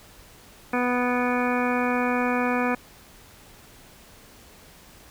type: harmonic tone with a mistuned harmonic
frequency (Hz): 246.9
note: B3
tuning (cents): 0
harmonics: 1 / 2 / 3 / 4 / 5 / 6 / 7 / 9 / 10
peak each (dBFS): -25 / -28 / -30 / -31 / -32 / -33 / -33 / -35 / -35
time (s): 0.73-2.75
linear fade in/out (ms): 5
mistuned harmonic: 10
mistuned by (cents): -23
effects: pink hiss -50 dBFS RMS until 5.1 s